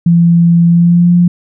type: tone with pitch glide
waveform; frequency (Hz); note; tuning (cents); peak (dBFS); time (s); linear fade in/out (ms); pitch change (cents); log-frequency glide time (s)
sine; 170 to 175.18; F3 to F3; -46 to +6; -4; 0.06-1.28; 5; +52; 0.67-1.14
effects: none